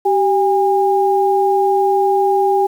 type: tone pair together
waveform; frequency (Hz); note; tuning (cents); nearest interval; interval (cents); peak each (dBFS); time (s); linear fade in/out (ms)
sine; 387.3 / 811.2; G4 / G#5; -21 / -41; octave + minor second; 1280; -14; 0.05-2.67; 10
effects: 7-bit